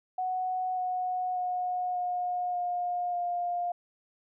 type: tone with pitch steps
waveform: sine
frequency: 740 / 732.8 / 725.6 / 718.5 / 711.5 / 704.5 Hz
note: F#5 / F#5 / F#5 / F5 / F5 / F5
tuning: 0 / -17 / -34 / +49 / +32 / +15 cents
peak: -28 dBFS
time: 0.18-3.72 s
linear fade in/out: 5 ms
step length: 590 ms
effects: none